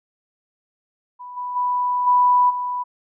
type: tone with level steps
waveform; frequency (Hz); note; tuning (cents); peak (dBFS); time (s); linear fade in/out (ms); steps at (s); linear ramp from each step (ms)
sine; 988; B5; 0; -33 / -25 / -18 / -12 / -22; 1.19-2.84; 20; 1.36 / 1.55 / 2.06 / 2.49; 20
effects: none